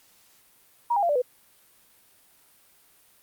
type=tone with pitch steps; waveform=sine; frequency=951 / 809 / 688.2 / 585.4 / 498 Hz; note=A#5 / G#5 / F5 / D5 / B4; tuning=+34 / -46 / -26 / -6 / +14 cents; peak=-20 dBFS; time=0.9-1.22 s; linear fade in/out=10 ms; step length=64 ms; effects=white hiss -59 dBFS RMS until 3.22 s + Opus 48 kbps